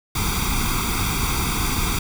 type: noise with comb filter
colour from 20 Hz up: pink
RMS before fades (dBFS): -22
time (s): 0.15-1.99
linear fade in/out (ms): 5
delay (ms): 0.85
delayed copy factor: +1
effects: none